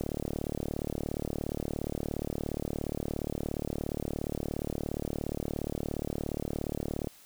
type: click train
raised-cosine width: 2 ms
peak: -19 dBFS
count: 263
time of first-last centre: 0.01-7.072 s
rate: 37.1 Hz
effects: white hiss -56 dBFS RMS until 7.25 s